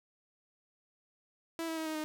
sawtooth tone with pitch steps, 329.6 / 324.1 / 318.7 / 313.4 / 308.2 Hz, E4 / E4 / D#4 / D#4 / D#4, 0 / -29 / +42 / +13 / -16 cents, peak -31 dBFS, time 1.59-2.04 s, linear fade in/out 0 ms, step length 90 ms, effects none

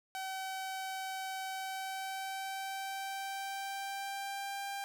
sawtooth tone with pitch glide, 763 to 794.5 Hz, G5 to G5, -47 to +23 cents, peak -34 dBFS, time 0.15-4.84 s, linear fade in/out 0 ms, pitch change +70 cents, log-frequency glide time 1.51-4.67 s, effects 12-bit

